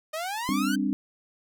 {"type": "exponential sweep", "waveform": "sawtooth", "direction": "up", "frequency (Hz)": [608, 1568], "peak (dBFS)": -26, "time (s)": [0.13, 0.76], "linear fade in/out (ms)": 10}
{"type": "chord", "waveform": "sine", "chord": "G suspended fourth", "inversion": "none", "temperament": "equal with one note detuned", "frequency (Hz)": [200, 261.6, 293.7], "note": ["G3", "C4", "D4"], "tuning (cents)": [35, 0, 0], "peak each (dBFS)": -28, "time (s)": [0.49, 0.93], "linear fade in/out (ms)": 0}
{"effects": []}